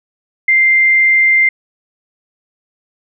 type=tone; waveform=sine; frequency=2093 Hz; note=C7; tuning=in tune; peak=-7 dBFS; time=0.48-1.49 s; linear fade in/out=5 ms; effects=none